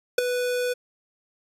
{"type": "tone with ADSR envelope", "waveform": "square", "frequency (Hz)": 494.2, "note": "B4", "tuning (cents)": 1, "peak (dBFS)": -13, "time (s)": [0.18, 0.74], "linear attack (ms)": 5, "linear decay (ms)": 8, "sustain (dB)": -11, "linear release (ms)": 16, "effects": ["resampled to 32000 Hz"]}